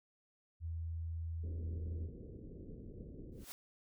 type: tone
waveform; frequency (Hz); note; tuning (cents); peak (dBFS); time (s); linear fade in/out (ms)
sine; 82.41; E2; 0; -38; 0.6-2.1; 50
type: low-pass noise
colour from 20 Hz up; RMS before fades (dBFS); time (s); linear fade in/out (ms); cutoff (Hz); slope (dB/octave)
pink; -50; 1.43-3.45; 10; 480; 48
type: noise with exponential growth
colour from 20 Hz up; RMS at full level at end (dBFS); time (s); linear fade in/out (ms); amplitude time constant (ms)
white; -45; 3.32-3.52; 0; 42
effects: none